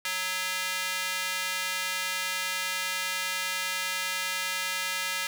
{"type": "tone with high-pass filter", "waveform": "square", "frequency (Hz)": 185, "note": "F#3", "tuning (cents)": 0, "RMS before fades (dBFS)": -31, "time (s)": [0.05, 5.27], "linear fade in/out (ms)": 2, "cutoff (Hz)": 1900, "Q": 1.1, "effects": []}